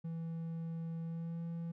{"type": "tone with pitch glide", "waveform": "triangle", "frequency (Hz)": [164.81, 167.59], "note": ["E3", "E3"], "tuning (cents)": [0, 29], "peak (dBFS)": -36, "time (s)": [0.04, 1.72], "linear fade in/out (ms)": 10, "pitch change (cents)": 29, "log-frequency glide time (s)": [1.03, 1.41], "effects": []}